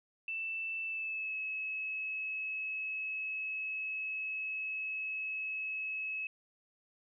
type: tone with pitch glide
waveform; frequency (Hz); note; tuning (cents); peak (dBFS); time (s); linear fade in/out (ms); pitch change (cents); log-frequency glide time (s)
sine; 2657 to 2580; E7 to E7; +13 to -38; -35; 0.28-6.27; 2; -51; 0.84-1.36
effects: none